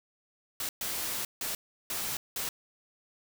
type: noise bursts at uneven times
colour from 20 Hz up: white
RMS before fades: -34 dBFS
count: 5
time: 0.6-0.69 / 0.81-1.25 / 1.41-1.55 / 1.9-2.17 / 2.36-2.49 s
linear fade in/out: 2 ms
effects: none